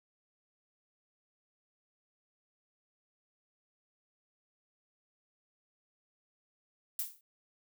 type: noise with exponential decay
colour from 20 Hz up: violet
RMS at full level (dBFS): -31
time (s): 6.99-7.21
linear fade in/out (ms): 2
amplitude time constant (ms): 47
effects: none